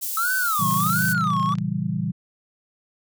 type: high-pass noise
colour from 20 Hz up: white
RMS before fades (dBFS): -28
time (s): 0.01-1.14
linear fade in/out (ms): 20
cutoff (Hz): 7100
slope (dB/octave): 12
type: tone with vibrato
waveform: triangle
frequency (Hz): 1280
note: D#6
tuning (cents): +49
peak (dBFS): -19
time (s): 0.17-1.54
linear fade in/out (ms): 2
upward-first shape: sine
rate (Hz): 1.4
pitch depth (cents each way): 300
type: chord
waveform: sine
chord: A# diminished seventh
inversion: none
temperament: equal with one note detuned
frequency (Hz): 116.54 / 138.59 / 166.83 / 196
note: A#2 / C#3 / E3 / G3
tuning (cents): 0 / 0 / +21 / 0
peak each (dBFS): -30 / -30 / -26 / -27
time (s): 0.59-2.12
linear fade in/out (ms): 10
type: click train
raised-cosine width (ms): 0.2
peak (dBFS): -23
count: 29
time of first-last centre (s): 0.71-1.585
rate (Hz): 32
effects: none